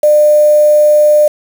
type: tone with quantisation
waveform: sine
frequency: 600 Hz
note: D5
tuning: 37 cents sharp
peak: -4 dBFS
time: 0.03-1.28 s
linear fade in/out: 5 ms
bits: 4
effects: none